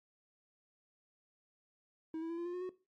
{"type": "tone with pitch steps", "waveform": "triangle", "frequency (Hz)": [320.6, 328.1, 335.8, 343.6, 351.6, 359.9, 368.3], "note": ["E4", "E4", "E4", "F4", "F4", "F#4", "F#4"], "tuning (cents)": [-48, -8, 32, -28, 12, -48, -8], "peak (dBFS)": -35, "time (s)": [2.14, 2.693], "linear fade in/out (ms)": 2, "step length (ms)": 79, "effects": ["noise-tail reverb RT60 0.3 s tail -17 dB re dry", "MP3 48 kbps"]}